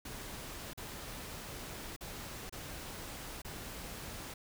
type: noise with dropouts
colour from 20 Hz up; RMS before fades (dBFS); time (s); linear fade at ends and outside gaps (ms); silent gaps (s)
pink; -45; 0.05-4.34; 5; 0.734-0.775 / 1.964-2.008 / 2.496-2.524 / 3.419-3.447
effects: none